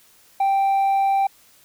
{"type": "tone with hard clipping", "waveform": "triangle", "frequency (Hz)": 784, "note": "G5", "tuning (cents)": 0, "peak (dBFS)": -15, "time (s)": [0.4, 1.27], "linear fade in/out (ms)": 5, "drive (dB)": 1, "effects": ["white hiss -54 dBFS RMS until 1.64 s"]}